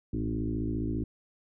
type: tone with frequency modulation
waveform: sine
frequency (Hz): 185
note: F#3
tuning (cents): 0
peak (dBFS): -28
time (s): 0.13-1.04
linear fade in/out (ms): 5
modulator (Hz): 54.9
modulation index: 2.9
effects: none